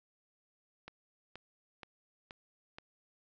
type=click train; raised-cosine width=0.3 ms; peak=-30 dBFS; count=5; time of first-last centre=0.88-2.785 s; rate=2.1 Hz; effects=resampled to 16000 Hz